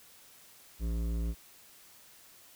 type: tone with hard clipping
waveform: triangle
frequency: 56.7 Hz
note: A#1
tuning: 47 cents flat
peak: -32 dBFS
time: 0.79-1.35 s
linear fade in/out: 50 ms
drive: 17 dB
effects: white hiss -57 dBFS RMS until 2.55 s